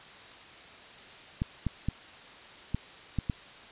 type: clicks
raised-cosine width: 5 ms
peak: -16 dBFS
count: 6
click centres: 1.419 / 1.667 / 1.886 / 2.746 / 3.187 / 3.298 s
effects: white hiss -49 dBFS RMS until 3.71 s + resampled to 8000 Hz